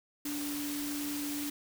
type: tone in noise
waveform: sine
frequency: 290.3 Hz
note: D4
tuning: 20 cents flat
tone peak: -35 dBFS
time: 0.25-1.5 s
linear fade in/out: 5 ms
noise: white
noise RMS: -40 dBFS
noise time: 0.25-1.5 s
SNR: +2 dB
effects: none